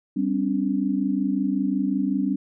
sine chord, G suspended fourth, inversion none, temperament equal with one note detuned, 196 / 261.6 / 287.1 Hz, G3 / C4 / D4, 0 / 0 / -39 cents, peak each -25 dBFS, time 0.16-2.36 s, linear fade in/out 10 ms, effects none

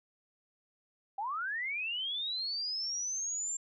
sine linear sweep, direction up, 758 to 7400 Hz, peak -33 dBFS, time 1.18-3.57 s, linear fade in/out 5 ms, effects none

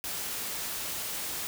white noise, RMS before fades -35 dBFS, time 0.04-1.47 s, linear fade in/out 0 ms, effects none

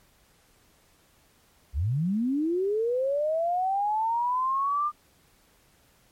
sine linear sweep, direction up, 57.2 to 1211 Hz, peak -23 dBFS, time 1.73-4.92 s, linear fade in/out 50 ms, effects pink hiss -62 dBFS RMS until 6.11 s + MP3 64 kbps

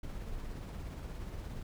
brown noise with tremolo, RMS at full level -40 dBFS, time 0.03-1.63 s, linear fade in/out 5 ms, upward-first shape triangle, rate 17 Hz, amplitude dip 35%, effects none

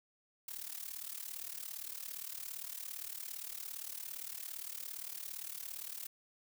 blue noise with amplitude modulation, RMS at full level -41 dBFS, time 0.48-6.07 s, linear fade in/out 5 ms, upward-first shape sine, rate 37.5 Hz, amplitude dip 85%, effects none

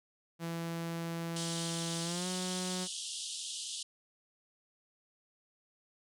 sawtooth tone with pitch glide, 167.1 to 183.28 Hz, E3 to F#3, +24 to -16 cents, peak -32 dBFS, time 0.39-2.88 s, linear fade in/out 50 ms, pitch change +160 cents, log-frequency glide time 2.03-2.28 s
pink band-pass noise, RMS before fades -41 dBFS, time 1.36-3.83 s, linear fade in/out 5 ms, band 2900 to 10000 Hz, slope 96 dB/octave
effects none

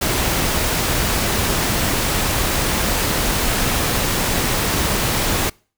pink noise, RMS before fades -19 dBFS, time 0.01-5.5 s, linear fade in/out 10 ms, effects noise-tail reverb RT60 0.4 s tail -26 dB re dry

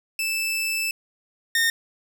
sawtooth tone pair in turn, 2637 / 1832.2 Hz, E7 / A#6, 0 / -30 cents, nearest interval tritone, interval 630 cents, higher first, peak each -20 / -15 dBFS, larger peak second, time 0.19-0.91 / 1.55-1.7 s, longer first, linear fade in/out 2 ms, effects none

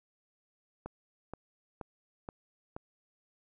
click train, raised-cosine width 1 ms, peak -26 dBFS, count 5, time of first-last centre 0.86-2.765 s, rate 2.1 Hz, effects none

